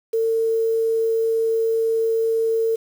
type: tone with quantisation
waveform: sine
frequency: 451 Hz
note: A4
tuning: 43 cents sharp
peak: -17 dBFS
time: 0.13-2.76 s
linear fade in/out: 10 ms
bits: 7
effects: none